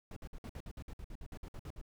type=noise bursts; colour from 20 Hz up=brown; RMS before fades=-45 dBFS; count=16; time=0.11-1.814 s; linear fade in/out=2 ms; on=54 ms; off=56 ms; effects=none